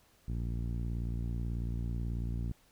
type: tone with low-pass filter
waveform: 10% pulse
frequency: 58.27 Hz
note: A#1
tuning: in tune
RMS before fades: -35 dBFS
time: 0.28-2.52 s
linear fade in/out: 5 ms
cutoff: 140 Hz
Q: 0.51
effects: pink hiss -66 dBFS RMS until 2.71 s